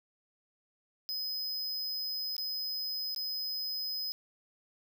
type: tone with dropouts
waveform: square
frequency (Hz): 5040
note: D#8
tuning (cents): +21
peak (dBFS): -34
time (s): 1.09-4.12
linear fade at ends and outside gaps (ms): 0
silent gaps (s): 2.366-2.381 / 3.147-3.162
effects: none